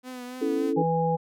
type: tone with vibrato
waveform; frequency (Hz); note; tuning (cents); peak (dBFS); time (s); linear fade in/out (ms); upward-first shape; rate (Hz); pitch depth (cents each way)
sawtooth; 250.7; B3; +26; -32; 0.03-0.74; 50; triangle; 3.6; 40
type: chord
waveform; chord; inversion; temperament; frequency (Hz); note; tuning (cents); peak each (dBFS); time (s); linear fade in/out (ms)
sine; A major; first; equal; 277.2 / 329.6 / 440; C#4 / E4 / A4; 0 / 0 / 0; -27 / -29 / -27; 0.41-0.83; 10
type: harmonic tone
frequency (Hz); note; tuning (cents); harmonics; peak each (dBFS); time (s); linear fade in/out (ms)
164.5; E3; -3; 1 / 3 / 5; -26 / -26 / -26; 0.76-1.17; 20
effects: none